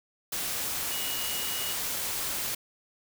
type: tone in noise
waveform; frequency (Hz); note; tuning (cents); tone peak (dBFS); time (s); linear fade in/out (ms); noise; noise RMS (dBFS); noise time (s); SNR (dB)
sine; 2900; F#7; -35; -37; 0.91-1.73; 5; white; -32; 0.32-2.55; -8
effects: none